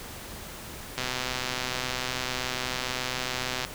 click train, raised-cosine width 0.2 ms, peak -12 dBFS, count 340, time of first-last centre 0.98-3.649 s, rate 127 Hz, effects pink hiss -41 dBFS RMS until 3.74 s

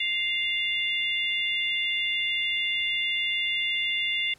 harmonic tone, 698.5 Hz, F5, in tune, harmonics 3 / 4 / 5, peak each -28 / -29 / -30 dBFS, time 0-4.34 s, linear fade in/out 5 ms, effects pink hiss -58 dBFS RMS until 4.38 s + low-pass 11000 Hz 12 dB/octave

